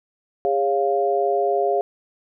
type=chord; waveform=sine; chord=Db major; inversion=second; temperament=equal with one note detuned; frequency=407.7 / 554.4 / 698.5 Hz; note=Ab4 / Db5 / F5; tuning=-32 / 0 / 0 cents; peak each=-21 / -24 / -21 dBFS; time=0.45-1.81 s; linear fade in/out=0 ms; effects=none